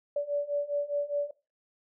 sine beating tone pair, 575 / 579.9 Hz, D5 / D5, -37 / -22 cents, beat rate 4.9 Hz, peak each -32 / -30 dBFS, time 0.16-1.31 s, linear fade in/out 5 ms, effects noise-tail reverb RT60 0.3 s tail -20 dB re dry

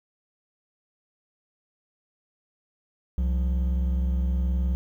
triangle tone pair together, 65.41 / 176.96 Hz, C2 / F3, 0 / +23 cents, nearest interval octave + perfect fourth, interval 1723 cents, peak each -20 / -31 dBFS, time 3.18-4.75 s, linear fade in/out 0 ms, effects 10-bit

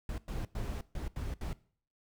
brown noise bursts at uneven times, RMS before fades -37 dBFS, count 6, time 0.09-0.18 / 0.28-0.45 / 0.55-0.81 / 0.95-1.08 / 1.16-1.34 / 1.41-1.53 s, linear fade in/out 2 ms, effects noise-tail reverb RT60 0.5 s tail -20 dB re dry

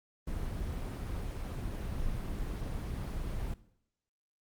brown noise, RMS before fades -36 dBFS, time 0.27-3.54 s, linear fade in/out 5 ms, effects noise-tail reverb RT60 0.7 s tail -18 dB re dry + Opus 24 kbps

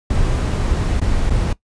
brown noise with dropouts, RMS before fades -17 dBFS, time 0.1-1.53 s, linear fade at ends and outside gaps 5 ms, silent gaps 1.001-1.014 / 1.299-1.303 s, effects noise-tail reverb RT60 0.1 s tail -18 dB re dry + resampled to 22050 Hz

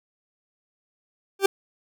40% pulse tone with exponential growth, 392 Hz, G4, in tune, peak -11 dBFS, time 1.39-1.46 s, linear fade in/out 5 ms, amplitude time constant 15 ms, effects none

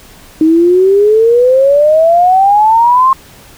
sine exponential sweep, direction up, 311.1 to 1074 Hz, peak -4 dBFS, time 0.41-3.13 s, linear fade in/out 2 ms, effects pink hiss -38 dBFS RMS until 3.57 s

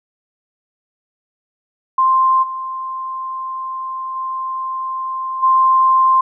sine tone with level steps, 1048 Hz, C6, 2 cents sharp, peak -10 / -22 / -20 / -9 dBFS, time 1.98-6.21 s, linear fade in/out 5 ms, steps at 2.42 / 4.15 / 5.42 s, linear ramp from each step 20 ms, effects none

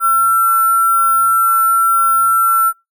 sine tone with sample-and-hold, 1351 Hz, E6, 42 cents sharp, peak -9 dBFS, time 0-2.73 s, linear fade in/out 50 ms, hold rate 11025 Hz, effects noise-tail reverb RT60 0.2 s tail -23 dB re dry

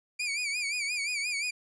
sawtooth tone with vibrato, 2350 Hz, D7, 1 cent sharp, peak -26 dBFS, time 0.19-1.51 s, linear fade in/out 10 ms, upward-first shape sine, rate 5.7 Hz, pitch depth 100 cents each way, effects resampled to 22050 Hz

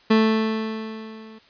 30% pulse tone with level ramp, 220 Hz, A3, in tune, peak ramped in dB -10 to -39 dBFS, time 0.1-1.39 s, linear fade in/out 10 ms, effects white hiss -54 dBFS RMS until 1.49 s + resampled to 11025 Hz

